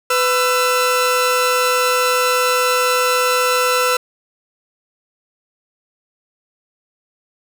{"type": "tone pair together", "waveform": "sawtooth", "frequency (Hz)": [500.4, 1336], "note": ["B4", "E6"], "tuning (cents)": [23, 23], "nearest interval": "octave + perfect fourth", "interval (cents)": 1700, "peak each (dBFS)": -13, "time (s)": [0.1, 3.97], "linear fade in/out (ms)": 5, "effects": []}